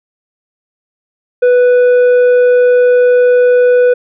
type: tone with tanh clipping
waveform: sine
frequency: 493.9 Hz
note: B4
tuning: in tune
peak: -6 dBFS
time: 1.42-3.94 s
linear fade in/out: 10 ms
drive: 6 dB
effects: none